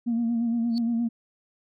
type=tone with vibrato; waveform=sine; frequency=233.1 Hz; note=A#3; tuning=in tune; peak=-21 dBFS; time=0.06-1.09 s; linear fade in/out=20 ms; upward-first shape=sine; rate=8.6 Hz; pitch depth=41 cents each way
type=tone with exponential growth; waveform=sine; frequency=4435 Hz; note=C#8; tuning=in tune; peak=-29 dBFS; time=0.7-0.78 s; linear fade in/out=0 ms; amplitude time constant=16 ms
effects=tanh soft clip ceiling -19 dBFS